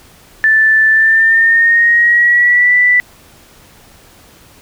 sine tone with pitch glide, 1760 to 1975.5 Hz, A6 to B6, 0 to 0 cents, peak -6 dBFS, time 0.44-3 s, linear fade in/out 0 ms, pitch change +200 cents, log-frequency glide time 0.91-2.75 s, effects pink hiss -43 dBFS RMS until 4.61 s

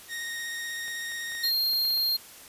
sawtooth tone with vibrato, 1864.7 Hz, A#6, in tune, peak -29 dBFS, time 0.08-1.52 s, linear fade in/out 50 ms, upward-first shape square, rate 16 Hz, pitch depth 11 cents each way
clicks, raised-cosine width 0.3 ms, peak -31 dBFS, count 9, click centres 0.881 / 1.119 / 1.32 / 1.351 / 1.45 / 1.735 / 1.852 / 1.905 / 1.977 s
square tone, 4211 Hz, C8, 10 cents sharp, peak -24 dBFS, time 1.43-2.17 s, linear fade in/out 10 ms
effects white hiss -48 dBFS RMS until 2.48 s + resampled to 32000 Hz

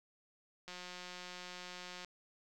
click train, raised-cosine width 0.2 ms, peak -30 dBFS, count 247, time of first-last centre 0.68-2.047 s, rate 180 Hz, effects none

